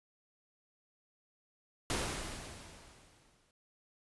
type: noise with exponential decay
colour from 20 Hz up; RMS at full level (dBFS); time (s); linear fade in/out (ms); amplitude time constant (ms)
pink; -33; 1.9-3.51; 1; 350
effects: resampled to 24000 Hz